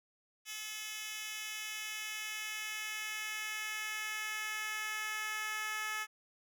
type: tone with high-pass filter sweep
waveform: 10% pulse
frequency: 430 Hz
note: A4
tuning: 40 cents flat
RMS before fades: -40 dBFS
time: 0.45-6.07 s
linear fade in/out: 50 ms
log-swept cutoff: 3300 to 1400 Hz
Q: 1.2
effects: none